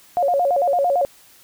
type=tone with vibrato; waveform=sine; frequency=629 Hz; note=D#5; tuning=19 cents sharp; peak=-15 dBFS; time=0.17-1.05 s; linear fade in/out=0 ms; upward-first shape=square; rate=8.9 Hz; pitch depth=210 cents each way; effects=white hiss -50 dBFS RMS until 1.43 s